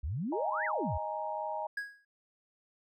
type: exponential two-way sweep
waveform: sine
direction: up then down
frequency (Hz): 61.74 to 2076 to 61.74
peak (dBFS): -32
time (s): 0.03-0.98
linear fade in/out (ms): 10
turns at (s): 0.65
type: chord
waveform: sine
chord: D# suspended fourth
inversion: none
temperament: just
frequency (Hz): 622.3 / 829.7 / 933.4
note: D#5 / G#5 / A#5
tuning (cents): 0 / -2 / +2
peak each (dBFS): -38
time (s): 0.32-1.67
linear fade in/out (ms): 5
type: tone with exponential decay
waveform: triangle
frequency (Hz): 1653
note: G#6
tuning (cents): -9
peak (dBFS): -29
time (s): 1.77-2.05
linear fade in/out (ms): 5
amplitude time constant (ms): 60
effects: none